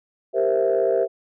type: chord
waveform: sine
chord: C dominant seventh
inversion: second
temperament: equal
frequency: 392 / 466.2 / 523.3 / 659.3 Hz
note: G4 / Bb4 / C5 / E5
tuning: 0 / 0 / 0 / 0 cents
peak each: -22 dBFS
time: 0.33-1.08 s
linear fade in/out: 50 ms
effects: tanh soft clip ceiling -10 dBFS